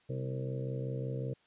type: harmonic tone with a mistuned harmonic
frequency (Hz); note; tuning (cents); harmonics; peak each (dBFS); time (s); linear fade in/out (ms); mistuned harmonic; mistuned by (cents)
65.4; C2; 0; 2 / 3 / 4 / 5 / 6 / 7 / 8 / 9; -35 / -47 / -49 / -47 / -53 / -42 / -45 / -53; 0.09-1.34; 10; 4; -68
effects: white hiss -68 dBFS RMS until 1.46 s + resampled to 8000 Hz